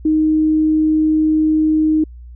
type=tone; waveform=sine; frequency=311.1 Hz; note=D#4; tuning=in tune; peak=-11 dBFS; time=0.05-2.04 s; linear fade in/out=5 ms; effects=added 60 Hz sine -33 dBFS peak until 2.35 s